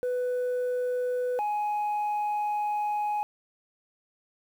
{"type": "tone pair in turn", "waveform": "sine", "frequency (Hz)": [497, 835.9], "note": ["B4", "G#5"], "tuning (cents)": [11, 11], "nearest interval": "major sixth", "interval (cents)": 900, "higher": "second", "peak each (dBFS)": -23, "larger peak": "neither", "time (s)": [[0.03, 1.39], [1.39, 3.23]], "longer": "second", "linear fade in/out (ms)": 0, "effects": ["tanh soft clip ceiling -25 dBFS", "9-bit"]}